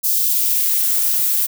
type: noise with high-pass filter sweep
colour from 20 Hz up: violet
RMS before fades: -17 dBFS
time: 0.03-1.47 s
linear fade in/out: 20 ms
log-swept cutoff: 4900 to 430 Hz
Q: 1.1
effects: none